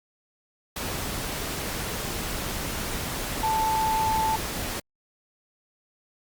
sine tone in noise, 880 Hz, A5, in tune, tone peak -22 dBFS, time 3.43-4.36 s, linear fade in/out 5 ms, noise pink, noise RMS -31 dBFS, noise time 0.76-4.8 s, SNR +6 dB, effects Opus 48 kbps

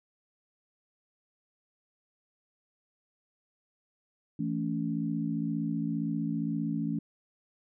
sine chord, A major, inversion second, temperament equal with one note detuned, 164.81 / 220 / 282 Hz, E3 / A3 / C#4, 0 / 0 / +30 cents, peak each -33 dBFS, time 4.39-6.99 s, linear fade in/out 5 ms, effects none

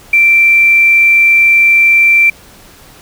sine tone with quantisation, 2349 Hz, D7, in tune, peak -4 dBFS, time 0.13-2.3 s, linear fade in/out 5 ms, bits 5, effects pink hiss -39 dBFS RMS until 3.01 s

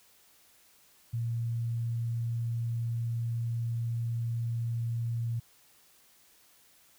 sine tone, 116.54 Hz, A#2, in tune, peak -29 dBFS, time 1.13-5.4 s, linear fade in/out 10 ms, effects white hiss -62 dBFS RMS until 6.98 s

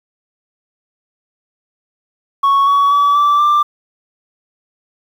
sine tone with pitch steps, 1108.7 / 1126.8 / 1145.1 / 1163.8 / 1182.8 Hz, C#6 / C#6 / D6 / D6 / D6, 0 / +28 / -44 / -16 / +12 cents, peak -6 dBFS, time 2.43-3.63 s, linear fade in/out 10 ms, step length 240 ms, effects tanh soft clip ceiling -8 dBFS + 7-bit

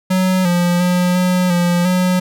square tone with pitch steps, 185.7 / 175.4 / 179.2 / 181.7 / 175 / 182.3 Hz, F#3 / F3 / F3 / F#3 / F3 / F#3, +7 / +8 / +45 / -31 / +4 / -25 cents, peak -13 dBFS, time 0.1-2.2 s, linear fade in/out 10 ms, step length 350 ms, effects none

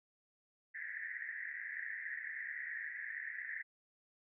pink band-pass noise, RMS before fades -44 dBFS, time 0.74-3.63 s, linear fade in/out 20 ms, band 1700 to 2000 Hz, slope 96 dB/octave, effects none

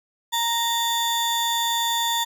35% pulse tone pair together, 930 / 3511 Hz, A#5 / A7, -4 / -4 cents, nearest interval octave + major seventh, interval 2300 cents, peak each -22 / -22 dBFS, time 0.32-2.25 s, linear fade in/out 20 ms, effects none

